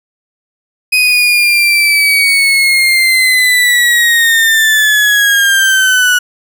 35% pulse linear sweep, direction down, 2510 to 1463 Hz, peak -5 dBFS, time 0.92-6.19 s, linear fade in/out 10 ms, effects none

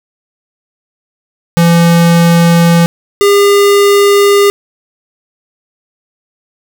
square tone pair in turn, 169.5 / 403.8 Hz, E3 / G#4, +49 / -49 cents, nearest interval octave + minor third, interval 1502 cents, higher second, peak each -5 dBFS, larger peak neither, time 1.57-2.86 / 3.21-4.5 s, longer neither, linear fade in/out 0 ms, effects none

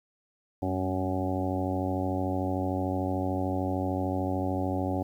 harmonic tone with a mistuned harmonic, 93.4 Hz, F#2, 17 cents sharp, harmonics 1 / 2 / 3 / 4 / 5 / 6 / 7 / 8 / 9, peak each -32 / -37 / -31 / -37 / -43 / -36 / -41 / -36 / -41 dBFS, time 0.62-5.03 s, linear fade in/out 5 ms, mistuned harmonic 2, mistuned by +52 cents, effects 10-bit

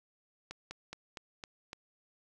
slowing click train, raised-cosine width 0.2 ms, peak -25 dBFS, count 6, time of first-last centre 0.51-1.731 s, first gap 200 ms, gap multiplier 1.1, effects none

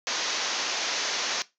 white low-pass noise, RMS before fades -29 dBFS, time 0.07-1.42 s, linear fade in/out 0 ms, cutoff 6600 Hz, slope 96 dB/octave, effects noise-tail reverb RT60 0.2 s tail -18 dB re dry + high-pass 400 Hz 12 dB/octave

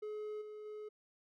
triangle tone with level steps, 424.6 Hz, G#4, 38 cents sharp, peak -38 / -44 / -42 dBFS, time 0.02-0.89 s, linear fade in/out 10 ms, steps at 0.41 / 0.65 s, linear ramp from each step 10 ms, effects none

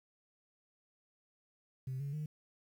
sine tone with pitch steps, 130.81 / 141.01 / 152.01 Hz, C3 / C#3 / D#3, 0 / +30 / -40 cents, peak -35 dBFS, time 1.87-2.26 s, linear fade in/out 5 ms, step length 130 ms, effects tanh soft clip ceiling -34 dBFS + 11-bit

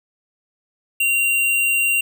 sine tone with sample-and-hold, 2764 Hz, F7, 19 cents flat, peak -15 dBFS, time 1-2.01 s, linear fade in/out 5 ms, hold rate 11025 Hz, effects none

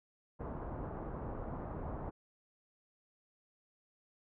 pink low-pass noise, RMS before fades -42 dBFS, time 0.39-2.11 s, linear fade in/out 20 ms, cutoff 1100 Hz, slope 24 dB/octave, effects none

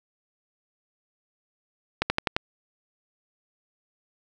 slowing click train, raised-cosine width 0.3 ms, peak -6 dBFS, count 5, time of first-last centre 2.02-2.365 s, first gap 80 ms, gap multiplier 1.05, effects none

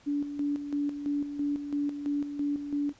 sine tone with tremolo, 288.4 Hz, D4, 31 cents flat, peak -26 dBFS, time 0.06-2.93 s, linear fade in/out 20 ms, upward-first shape square, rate 3 Hz, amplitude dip 60%, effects pink hiss -59 dBFS RMS until 2.99 s + resampled to 16000 Hz

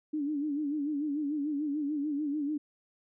sine tone with vibrato, 293.7 Hz, D4, in tune, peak -29 dBFS, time 0.13-2.58 s, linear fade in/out 10 ms, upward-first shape sine, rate 6.8 Hz, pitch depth 89 cents each way, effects none

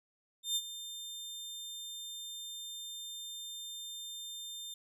sawtooth tone with ADSR envelope, 3600 Hz, A7, 39 cents sharp, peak -26 dBFS, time 0.43-4.74 s, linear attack 130 ms, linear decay 47 ms, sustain -13 dB, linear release 4 ms, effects none

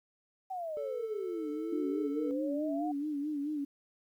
sine exponential two-way sweep, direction down then up, 772 to 293.7 to 742 Hz, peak -35 dBFS, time 0.5-2.92 s, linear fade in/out 10 ms, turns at 1.5 s
triangle tone, 440 Hz, A4, in tune, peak -37 dBFS, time 0.77-2.31 s, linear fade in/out 0 ms
sine tone with vibrato, 293.7 Hz, D4, in tune, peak -32 dBFS, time 1.72-3.65 s, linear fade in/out 10 ms, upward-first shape sine, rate 4.6 Hz, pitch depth 77 cents each way
effects 11-bit

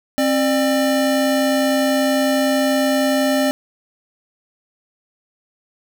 square tone pair together, 266.4 / 598 Hz, C4 / D5, +31 / +31 cents, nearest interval octave + major second, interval 1400 cents, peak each -18 / -19 dBFS, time 0.18-3.51 s, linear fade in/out 0 ms, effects none

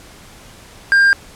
sine tone with hard clipping, 1600 Hz, G6, 35 cents sharp, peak -9 dBFS, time 0.92-1.13 s, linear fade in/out 0 ms, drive 3 dB, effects pink hiss -41 dBFS RMS until 1.35 s + low-pass 11000 Hz 12 dB/octave

